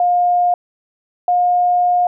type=tone pair in turn; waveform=sine; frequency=710 / 713.5 Hz; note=F5 / F5; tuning=+28 / +37 cents; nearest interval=unison; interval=9 cents; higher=second; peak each=-11 dBFS; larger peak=neither; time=0-0.54 / 1.28-2.07 s; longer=second; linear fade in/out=2 ms; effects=none